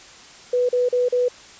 sine tone bursts, 493.9 Hz, B4, in tune, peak -16 dBFS, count 4, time 0.53-1.284 s, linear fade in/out 5 ms, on 160 ms, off 38 ms, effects white hiss -44 dBFS RMS until 1.59 s + resampled to 16000 Hz

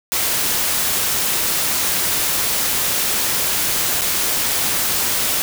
white noise with dropouts, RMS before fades -19 dBFS, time 0.12-5.42 s, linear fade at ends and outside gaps 0 ms, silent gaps 4.011-4.017 s, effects none

